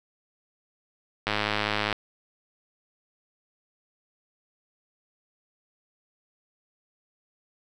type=click train; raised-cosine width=0.3 ms; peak=-9 dBFS; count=70; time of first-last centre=1.27-1.927 s; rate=105 Hz; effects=none